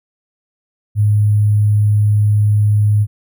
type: tone with sample-and-hold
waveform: sine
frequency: 104.6 Hz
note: G#2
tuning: 13 cents sharp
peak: -9 dBFS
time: 0.95-3.07 s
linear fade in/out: 50 ms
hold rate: 11025 Hz
effects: none